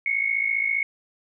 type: tone pair together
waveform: sine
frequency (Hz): 2168 / 2223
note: C#7 / C#7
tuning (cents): -39 / +4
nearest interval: unison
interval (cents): 43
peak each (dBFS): -24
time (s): 0.06-0.83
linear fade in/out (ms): 2
effects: none